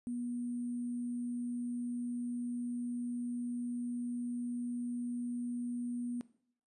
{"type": "tone with sample-and-hold", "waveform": "sine", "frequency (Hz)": 241.9, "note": "B3", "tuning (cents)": -36, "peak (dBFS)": -35, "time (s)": [0.07, 6.21], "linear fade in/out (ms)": 0, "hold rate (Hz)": 8820, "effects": ["noise-tail reverb RT60 0.6 s tail -17 dB re dry", "resampled to 24000 Hz"]}